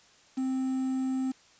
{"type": "tone with quantisation", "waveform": "triangle", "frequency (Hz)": 261.6, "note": "C4", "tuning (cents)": 0, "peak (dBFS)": -25, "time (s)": [0.37, 1.32], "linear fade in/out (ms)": 10, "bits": 8, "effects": ["white hiss -59 dBFS RMS until 1.59 s", "resampled to 16000 Hz"]}